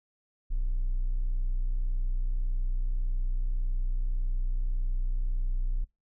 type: tone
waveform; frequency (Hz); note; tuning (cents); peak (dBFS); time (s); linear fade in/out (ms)
triangle; 30.87; B0; 0; -22; 0.5-5.85; 20
effects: noise-tail reverb RT60 0.2 s tail -24 dB re dry + tanh soft clip ceiling -21 dBFS